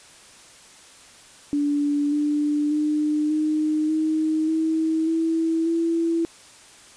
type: tone with pitch steps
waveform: sine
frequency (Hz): 289.8 / 295.5 / 301.4 / 307.4 / 313.5 / 319.7 / 326 / 332.5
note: D4 / D4 / D4 / D#4 / D#4 / D#4 / E4 / E4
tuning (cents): -23 / +11 / +45 / -21 / +13 / +47 / -19 / +15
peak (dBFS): -19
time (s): 1.53-6.25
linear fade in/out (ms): 0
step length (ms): 590
effects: white hiss -48 dBFS RMS until 6.96 s + resampled to 22050 Hz